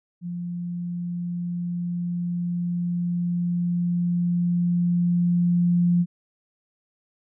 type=tone with level ramp; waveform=sine; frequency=174.61 Hz; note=F3; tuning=in tune; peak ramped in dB=-28 to -16 dBFS; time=0.21-6.06 s; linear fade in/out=50 ms; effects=none